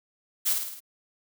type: noise with echo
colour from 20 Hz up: blue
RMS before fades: -24 dBFS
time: 0.45-0.54 s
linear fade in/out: 20 ms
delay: 53 ms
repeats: 5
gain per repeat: -4 dB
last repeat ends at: 0.805 s
effects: none